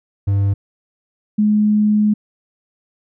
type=tone pair in turn; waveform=triangle / sine; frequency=99.5 / 210.8 Hz; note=G2 / G#3; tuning=+26 / +26 cents; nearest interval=octave + minor second; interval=1300 cents; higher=second; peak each=-11 dBFS; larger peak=neither; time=0.27-0.54 / 1.38-2.14 s; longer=second; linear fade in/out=10 ms; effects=none